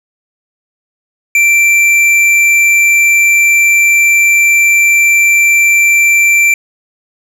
sine tone with tanh clipping, 2349 Hz, D7, in tune, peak -7 dBFS, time 1.35-6.54 s, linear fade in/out 2 ms, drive 11 dB, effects none

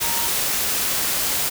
sine tone in noise, 930 Hz, A#5, 4 cents flat, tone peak -30 dBFS, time 0.02-0.28 s, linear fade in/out 20 ms, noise white, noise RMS -22 dBFS, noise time 0-1.5 s, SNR -11 dB, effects none

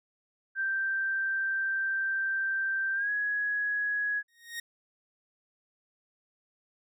sine tone with pitch glide, 1568 to 1670.9 Hz, G6 to G#6, 0 to +10 cents, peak -27 dBFS, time 0.55-4.23 s, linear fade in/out 50 ms, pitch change +110 cents, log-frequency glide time 2.94-3.1 s
sawtooth tone with exponential growth, 1864.7 Hz, A#6, in tune, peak -29 dBFS, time 4.28-4.6 s, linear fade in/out 5 ms, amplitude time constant 69 ms
effects none

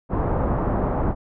pink low-pass noise, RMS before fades -22 dBFS, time 0.09-1.15 s, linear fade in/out 50 ms, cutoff 1100 Hz, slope 24 dB/octave, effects none

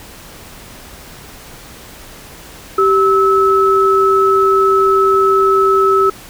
sine tone pair together, 388.4 / 1300 Hz, G4 / E6, -16 / -24 cents, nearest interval octave + major sixth, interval 2092 cents, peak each -11 dBFS, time 2.78-6.1 s, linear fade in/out 5 ms, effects pink hiss -36 dBFS RMS until 6.29 s

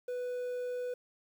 triangle tone with quantisation, 495.1 Hz, B4, 4 cents sharp, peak -32 dBFS, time 0.08-0.94 s, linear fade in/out 5 ms, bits 10, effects none

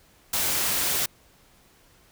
white noise, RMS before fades -25 dBFS, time 0.33-1.06 s, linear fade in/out 5 ms, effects pink hiss -58 dBFS RMS until 2.11 s

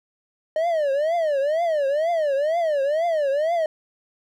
triangle tone with vibrato, 612 Hz, D#5, 29 cents flat, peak -17 dBFS, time 0.56-3.66 s, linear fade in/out 2 ms, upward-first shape triangle, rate 2.1 Hz, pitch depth 240 cents each way, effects none

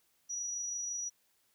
sine tone with amplitude modulation, 5830 Hz, F#8, 26 cents flat, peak -34 dBFS, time 0.29-1.1 s, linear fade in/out 20 ms, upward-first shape sine, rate 25.9 Hz, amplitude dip 25%, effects white hiss -73 dBFS RMS until 1.54 s

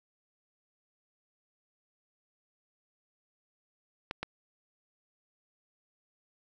clicks, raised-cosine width 0.3 ms, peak -18 dBFS, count 2, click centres 4.111 / 4.23 s, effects none

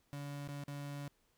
35% pulse tone with dropouts, 143 Hz, D3, 46 cents flat, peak -40 dBFS, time 0.13-1.08 s, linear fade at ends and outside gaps 0 ms, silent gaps 0.475-0.488 / 0.638-0.681 s, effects pink hiss -75 dBFS RMS until 1.37 s

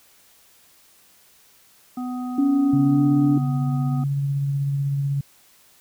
harmonic tone, 250 Hz, B3, 21 cents sharp, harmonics 1 / 3 / 5, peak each -26 / -36 / -40 dBFS, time 1.97-4.04 s, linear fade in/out 5 ms
sine tone with pitch glide, 279.6 to 288.6 Hz, C#4 to D4, +15 to -30 cents, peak -16 dBFS, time 2.38-3.38 s, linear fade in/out 5 ms, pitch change +55 cents, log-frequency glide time 2.84-3.03 s
sine tone with tremolo, 140 Hz, C#3, 18 cents sharp, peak -19 dBFS, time 2.73-5.21 s, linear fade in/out 5 ms, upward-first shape triangle, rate 16 Hz, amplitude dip 25%
effects white hiss -55 dBFS RMS until 5.8 s

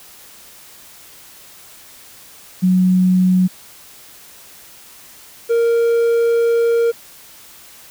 sine / triangle tone pair in turn, 184 / 465.5 Hz, F#3 / A#4, -9 / -2 cents, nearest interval octave + major third, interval 1607 cents, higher second, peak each -10 dBFS, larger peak neither, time 2.62-3.48 / 5.49-6.92 s, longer second, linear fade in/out 20 ms, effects white hiss -42 dBFS RMS until 7.9 s

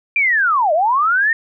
sine linear two-way sweep, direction down then up, 2409 to 588 to 1859 Hz, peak -12 dBFS, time 0.16-1.33 s, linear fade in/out 2 ms, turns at 0.73 s, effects none

